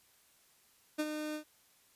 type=tone with ADSR envelope; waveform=30% pulse; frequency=304.6 Hz; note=D#4; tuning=37 cents flat; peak=-27 dBFS; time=0.98-1.44 s; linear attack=18 ms; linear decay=47 ms; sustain=-7 dB; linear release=93 ms; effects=white hiss -67 dBFS RMS until 1.95 s + resampled to 32000 Hz